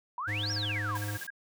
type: exponential two-way sweep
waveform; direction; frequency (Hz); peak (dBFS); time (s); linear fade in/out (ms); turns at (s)
sine; up then down; 932.3 to 5730 to 932.3; -32; 0.18-0.97; 2; 0.52
type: tone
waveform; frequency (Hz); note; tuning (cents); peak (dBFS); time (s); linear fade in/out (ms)
square; 103.6; G#2; -4; -34; 0.27-1.18; 20
type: tone bursts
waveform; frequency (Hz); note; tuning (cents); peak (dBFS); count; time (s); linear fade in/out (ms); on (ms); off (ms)
sine; 1623; G#6; -40; -36; 14; 0.43-1.304; 5; 29; 36
type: high-pass noise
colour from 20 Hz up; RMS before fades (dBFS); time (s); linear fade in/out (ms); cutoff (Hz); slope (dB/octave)
white; -44; 0.95-1.27; 5; 130; 48
effects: none